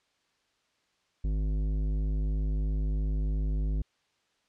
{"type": "tone with tanh clipping", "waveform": "triangle", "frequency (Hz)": 51.5, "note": "G#1", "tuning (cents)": -14, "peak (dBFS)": -28, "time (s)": [1.24, 3.82], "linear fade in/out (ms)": 5, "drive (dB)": 17, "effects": ["white hiss -72 dBFS RMS until 4.48 s", "low-pass 5000 Hz 12 dB/octave"]}